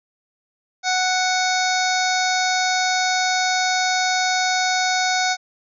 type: harmonic tone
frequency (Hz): 740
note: F#5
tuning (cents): 0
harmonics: 1 / 2 / 3 / 5 / 6 / 7 / 8 / 9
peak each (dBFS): -21 / -24 / -26 / -28 / -29 / -29 / -30 / -31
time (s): 0.83-5.37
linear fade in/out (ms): 50
effects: none